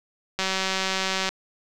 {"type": "click train", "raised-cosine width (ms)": 0.2, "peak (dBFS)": -8, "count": 172, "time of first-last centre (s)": [0.39, 1.29], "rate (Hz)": 190, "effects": []}